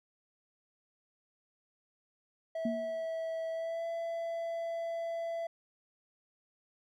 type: tone with pitch glide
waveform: triangle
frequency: 652 to 668.8 Hz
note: E5 to E5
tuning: -19 to +25 cents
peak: -32 dBFS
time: 2.55-5.47 s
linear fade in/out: 5 ms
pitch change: +44 cents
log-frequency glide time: 3.51-3.86 s
type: tone with exponential decay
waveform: sine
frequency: 233.1 Hz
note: A#3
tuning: in tune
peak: -28 dBFS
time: 2.65-3.06 s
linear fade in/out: 5 ms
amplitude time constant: 88 ms
effects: none